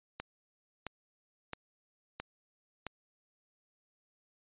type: click train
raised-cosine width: 0.3 ms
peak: -22 dBFS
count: 5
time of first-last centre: 0.2-2.867 s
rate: 1.5 Hz
effects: resampled to 8000 Hz